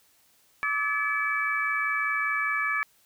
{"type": "tone cluster", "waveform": "sine", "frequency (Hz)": [1159, 1284, 1719, 2297], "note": ["D6", "E6", "A6", "D7"], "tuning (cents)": [-23, -46, -41, -39], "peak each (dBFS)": [-32, -33, -28, -29], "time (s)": [0.63, 2.83], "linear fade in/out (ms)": 0, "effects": ["white hiss -63 dBFS RMS until 3.05 s"]}